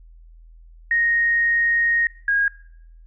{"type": "tone pair in turn", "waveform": "sine", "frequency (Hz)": [1865, 1634.8], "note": ["A#6", "G#6"], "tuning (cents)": [0, -28], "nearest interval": "major second", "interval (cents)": 228, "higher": "first", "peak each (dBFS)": -16, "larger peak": "neither", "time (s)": [[0.91, 2.07], [2.28, 2.48]], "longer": "first", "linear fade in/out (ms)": 2, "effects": ["noise-tail reverb RT60 0.7 s tail -21 dB re dry", "added 41 Hz sine -43 dBFS peak until 3.06 s"]}